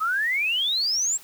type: exponential sweep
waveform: sine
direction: up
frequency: 1241 to 7720 Hz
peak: -21 dBFS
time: 0-1.18 s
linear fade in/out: 20 ms
effects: white hiss -48 dBFS RMS until 1.23 s